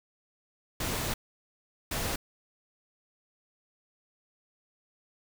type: noise bursts at uneven times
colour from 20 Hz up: pink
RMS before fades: -32 dBFS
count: 2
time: 0.8-1.14 / 1.91-2.16 s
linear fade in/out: 5 ms
effects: none